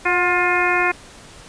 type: harmonic tone with a mistuned harmonic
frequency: 354.2 Hz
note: F4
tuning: 24 cents sharp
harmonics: 1 / 2 / 3 / 4 / 5 / 6 / 7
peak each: -23 / -23 / -23 / -23 / -23 / -23 / -23 dBFS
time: 0.05-0.92 s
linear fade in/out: 10 ms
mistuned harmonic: 2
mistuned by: +36 cents
effects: pink hiss -42 dBFS RMS until 1.48 s + resampled to 22050 Hz